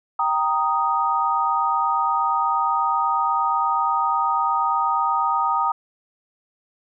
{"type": "chord", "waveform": "sine", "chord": "Eb major", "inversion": "first", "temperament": "equal", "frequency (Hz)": [784, 932.3, 1244.5], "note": ["G5", "Bb5", "Eb6"], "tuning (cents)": [0, 0, 0], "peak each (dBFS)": [-25, -22, -21], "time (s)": [0.19, 5.72], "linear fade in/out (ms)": 5, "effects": []}